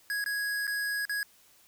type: tone with dropouts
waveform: square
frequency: 1661.2 Hz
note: G#6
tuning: in tune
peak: -30 dBFS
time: 0.1-1.23 s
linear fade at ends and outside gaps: 1 ms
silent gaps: 0.241-0.261 / 0.669-0.677 / 1.053-1.095 s
effects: white hiss -61 dBFS RMS until 1.67 s